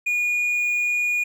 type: tone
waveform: triangle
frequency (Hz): 2443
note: D#7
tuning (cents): -32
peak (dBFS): -18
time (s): 0.06-1.24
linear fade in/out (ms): 10
effects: none